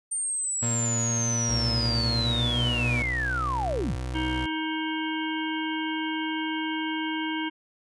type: linear sweep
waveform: sine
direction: down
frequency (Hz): 8870 to 43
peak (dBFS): -26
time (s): 0.11-3.96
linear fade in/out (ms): 10
type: tone with pitch glide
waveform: 30% pulse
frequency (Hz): 116.54 to 120.51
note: A#2 to B2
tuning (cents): 0 to -42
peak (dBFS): -24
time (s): 0.62-3.03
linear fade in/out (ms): 10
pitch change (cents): +58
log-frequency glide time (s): 2.2-2.54
type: tone with vibrato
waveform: 30% pulse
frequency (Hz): 62.6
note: B1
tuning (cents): +24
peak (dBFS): -27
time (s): 1.49-4.46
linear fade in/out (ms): 5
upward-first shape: sine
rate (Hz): 0.51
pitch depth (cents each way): 16
type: harmonic tone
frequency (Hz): 315.3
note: D#4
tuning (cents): +23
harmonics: 1 / 3 / 5 / 7 / 9 / 10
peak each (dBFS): -29 / -34 / -36 / -37 / -39 / -39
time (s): 4.14-7.5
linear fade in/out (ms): 20
effects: resampled to 24000 Hz